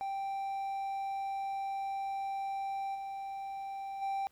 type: tone with level steps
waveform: triangle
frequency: 784 Hz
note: G5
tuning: in tune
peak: -32 / -36 / -30 dBFS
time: 0.01-4.27 s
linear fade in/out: 0 ms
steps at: 2.94 / 4.01 s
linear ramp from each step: 20 ms
effects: pink hiss -69 dBFS RMS until 4.31 s